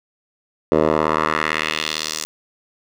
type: tone with band-pass filter sweep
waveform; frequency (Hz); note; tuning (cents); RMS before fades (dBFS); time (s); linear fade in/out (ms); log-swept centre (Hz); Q
10% pulse; 77.78; D#2; 0; -20; 0.72-2.25; 0; 510 to 6700; 1.6
effects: none